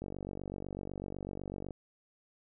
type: click train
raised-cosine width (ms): 2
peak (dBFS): -27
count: 82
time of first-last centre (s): 0.02-1.708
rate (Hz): 48
effects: none